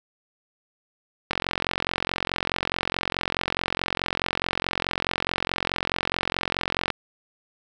click train, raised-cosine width 0.3 ms, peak -7 dBFS, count 251, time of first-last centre 1.31-6.903 s, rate 44.7 Hz, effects none

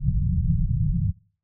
white low-pass noise, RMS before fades -22 dBFS, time 0-1.13 s, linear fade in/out 50 ms, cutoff 180 Hz, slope 96 dB/octave, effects noise-tail reverb RT60 0.4 s tail -21 dB re dry

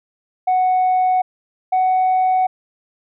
sine tone pair in turn, 740 / 745.1 Hz, F#5 / F#5, 0 / +12 cents, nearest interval unison, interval 12 cents, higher second, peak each -11 dBFS, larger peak neither, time 0.47-1.22 / 1.72-2.47 s, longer neither, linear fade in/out 10 ms, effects tanh soft clip ceiling -11 dBFS

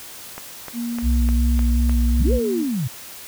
click train, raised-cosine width 0.5 ms, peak -17 dBFS, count 6, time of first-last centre 0.38-1.895 s, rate 3.3 Hz
sine tone, 236.3 Hz, A#3, 24 cents sharp, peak -23 dBFS, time 0.73-2.66 s, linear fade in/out 50 ms
sine tone with vibrato, 61.74 Hz, B1, in tune, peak -15 dBFS, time 1.02-2.4 s, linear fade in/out 50 ms, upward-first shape square, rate 2.7 Hz, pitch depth 42 cents each way
sine linear two-way sweep, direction up then down, 87.31 to 523.3 to 110.4 Hz, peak -20 dBFS, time 2.19-2.88 s, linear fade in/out 10 ms, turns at 2.33 s
effects white hiss -38 dBFS RMS until 3.27 s

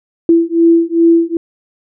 sine beating tone pair, 332.9 / 335.4 Hz, E4 / E4, +17 / +30 cents, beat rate 2.5 Hz, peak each -10 dBFS, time 0.29-1.37 s, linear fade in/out 2 ms, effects none

